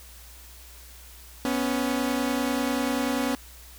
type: tone pair together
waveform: sawtooth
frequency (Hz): 246.9 / 277.1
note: B3 / C#4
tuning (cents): 0 / -1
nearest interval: major second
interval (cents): 199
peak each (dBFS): -23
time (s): 1.45-3.35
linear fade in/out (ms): 0
effects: added 60 Hz sine -47 dBFS peak until 3.78 s + white hiss -49 dBFS RMS until 3.78 s